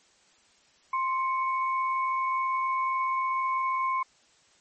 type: tone pair together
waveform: sine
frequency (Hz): 1049.3 / 2217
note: C6 / C#7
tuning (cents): +5 / 0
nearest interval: octave + minor second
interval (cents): 1295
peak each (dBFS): -25 / -35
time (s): 0.93-4.03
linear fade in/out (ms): 5
effects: white hiss -62 dBFS RMS until 4.6 s + MP3 32 kbps